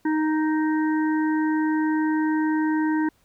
harmonic tone, 311.1 Hz, D#4, in tune, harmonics 1 / 3 / 5 / 6, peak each -20 / -30 / -34 / -36 dBFS, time 0.05-3.09 s, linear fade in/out 5 ms, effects pink hiss -64 dBFS RMS until 3.24 s

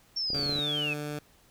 sine linear sweep, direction down, 5500 to 2489 Hz, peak -28 dBFS, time 0.16-0.94 s, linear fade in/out 10 ms
clicks, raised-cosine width 2 ms, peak -26 dBFS, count 10, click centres 0.303 / 0.333 / 0.363 / 0.394 / 0.429 / 0.461 / 0.495 / 0.527 / 0.558 / 0.588 s
15% pulse tone with pitch glide, 142.3 to 148.26 Hz, C#3 to D3, +46 to +17 cents, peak -27 dBFS, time 0.34-1.19 s, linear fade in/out 5 ms, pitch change +71 cents, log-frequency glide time 0.44-0.7 s
effects pink hiss -61 dBFS RMS until 1.5 s

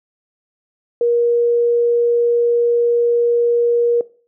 sine tone, 474.2 Hz, A#4, 30 cents sharp, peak -12 dBFS, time 1.01-4.01 s, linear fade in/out 2 ms, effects noise-tail reverb RT60 0.4 s tail -19 dB re dry

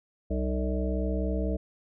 harmonic tone with a mistuned harmonic, 64.1 Hz, C2, 35 cents flat, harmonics 1 / 3 / 5 / 7 / 9 / 10, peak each -28 / -33 / -35 / -36 / -38 / -38 dBFS, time 0.3-1.57 s, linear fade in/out 10 ms, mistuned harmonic 5, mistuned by -67 cents, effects none

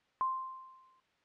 sine tone with exponential decay, 1046.5 Hz, C6, in tune, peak -27 dBFS, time 0.21-1 s, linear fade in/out 0 ms, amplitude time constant 170 ms, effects white hiss -72 dBFS RMS until 1.24 s + low-pass 3000 Hz 12 dB/octave

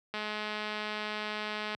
click train, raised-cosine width 0.3 ms, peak -20 dBFS, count 342, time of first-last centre 0.14-1.748 s, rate 212 Hz, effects high-pass 100 Hz 12 dB/octave

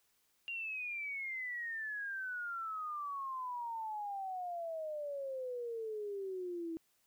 sine exponential sweep, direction down, 2794 to 323.3 Hz, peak -38 dBFS, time 0.48-6.77 s, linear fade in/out 0 ms, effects white hiss -75 dBFS RMS until 7.06 s

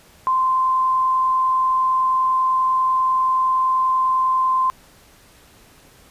sine tone with frequency modulation, 1039 Hz, C6, 12 cents flat, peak -15 dBFS, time 0.27-4.7 s, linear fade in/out 0 ms, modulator 30.3 Hz, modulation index 0.27, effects pink hiss -50 dBFS RMS until 6.1 s + resampled to 32000 Hz

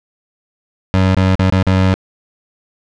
25% pulse tone with dropouts, 94.1 Hz, F#2, 30 cents sharp, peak -6 dBFS, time 0.94-1.94 s, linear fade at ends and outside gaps 0 ms, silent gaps 1.147-1.167 / 1.354-1.394 / 1.5-1.524 / 1.628-1.667 s, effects low-pass 4000 Hz 12 dB/octave

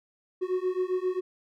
triangle beating tone pair, 364.5 / 372 Hz, F#4 / F#4, -26 / +9 cents, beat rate 7.5 Hz, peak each -27 dBFS, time 0.41-1.21 s, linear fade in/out 20 ms, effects none

